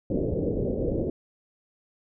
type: low-pass noise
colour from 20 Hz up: white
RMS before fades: -27 dBFS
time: 0.1-1.1 s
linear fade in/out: 2 ms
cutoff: 530 Hz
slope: 48 dB/octave
effects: none